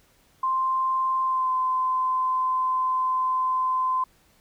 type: tone with pitch glide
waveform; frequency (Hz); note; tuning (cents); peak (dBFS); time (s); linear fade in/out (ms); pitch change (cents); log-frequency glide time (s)
sine; 1046.5 to 1030.3; C6 to C6; 0 to -27; -21; 0.43-4.04; 5; -27; 1.24-1.51
effects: pink hiss -61 dBFS RMS until 4.4 s